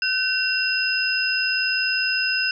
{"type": "tone cluster", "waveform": "sine", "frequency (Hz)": [1521, 2735, 5040], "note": ["F#6", "F7", "D#8"], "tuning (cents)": [47, -37, 21], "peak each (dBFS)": -24, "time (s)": [0.02, 2.51], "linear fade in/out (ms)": 2, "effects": []}